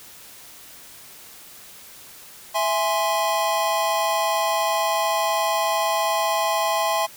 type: chord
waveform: square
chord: E augmented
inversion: none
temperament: equal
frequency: 659.3 / 830.6 / 1046.5 Hz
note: E5 / G#5 / B#5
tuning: 0 / 0 / 0 cents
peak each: -25 dBFS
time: 2.54-7.07 s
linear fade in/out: 20 ms
effects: white hiss -44 dBFS RMS until 7.16 s